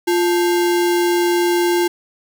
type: tone with sample-and-hold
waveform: sine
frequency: 349.2 Hz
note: F4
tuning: in tune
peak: -13 dBFS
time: 0.07-1.88 s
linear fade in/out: 10 ms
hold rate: 1225 Hz
effects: none